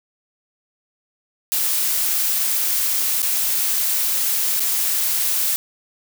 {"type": "noise with dropouts", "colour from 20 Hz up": "blue", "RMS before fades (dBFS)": -20, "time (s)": [1.52, 5.56], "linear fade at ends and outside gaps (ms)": 0, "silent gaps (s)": [[3.22, 3.228], [4.596, 4.604]], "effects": []}